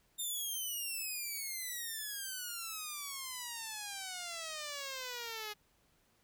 5% pulse exponential sweep, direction down, 3655 to 415.3 Hz, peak -29 dBFS, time 0.18-5.54 s, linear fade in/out 20 ms, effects pink hiss -72 dBFS RMS until 6.23 s

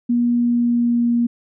sine tone with pitch glide, 239.7 to 237.1 Hz, A#3 to A#3, +48 to +30 cents, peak -14 dBFS, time 0.09-1.27 s, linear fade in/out 10 ms, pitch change -18 cents, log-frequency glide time 0.35-1.11 s, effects none

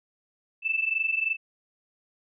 sine tone pair together, 2626 / 2649 Hz, E7 / E7, -7 / +8 cents, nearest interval unison, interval 15 cents, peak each -28 / -26 dBFS, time 0.62-1.37 s, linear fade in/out 50 ms, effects none

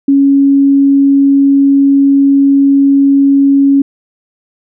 sine tone, 277.2 Hz, C#4, in tune, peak -4 dBFS, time 0.08-3.82 s, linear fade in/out 5 ms, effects none

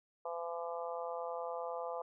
harmonic tone, 169.5 Hz, E3, 49 cents sharp, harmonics 3 / 4 / 5 / 6 / 7, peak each -41 / -43 / -45 / -47 / -48 dBFS, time 0.25-2.02 s, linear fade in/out 5 ms, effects none

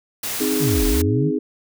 white noise, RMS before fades -26 dBFS, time 0.23-1.02 s, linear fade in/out 5 ms
sine chord, Ab major, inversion first, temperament equal with one note detuned, 261.6 / 312.4 / 415.3 Hz, C4 / Eb4 / Ab4, 0 / +7 / 0 cents, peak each -23 dBFS, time 0.4-1.39 s, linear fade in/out 10 ms
sine linear two-way sweep, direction down then up, 167.7 to 36.77 to 167.7 Hz, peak -18 dBFS, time 0.59-1.32 s, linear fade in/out 50 ms, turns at 0.85 s
effects none

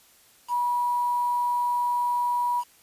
sine tone with quantisation, 970 Hz, B5, 31 cents flat, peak -22 dBFS, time 0.48-2.64 s, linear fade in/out 50 ms, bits 7, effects white hiss -57 dBFS RMS until 2.82 s + resampled to 32000 Hz

